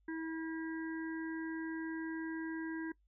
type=harmonic tone; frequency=323.1 Hz; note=E4; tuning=35 cents flat; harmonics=1 / 3 / 5 / 6; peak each=-38 / -52 / -47 / -54 dBFS; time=0.08-2.92 s; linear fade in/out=5 ms; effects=noise-tail reverb RT60 0.1 s tail -20 dB re dry + added 50 Hz sine -69 dBFS peak until 3.07 s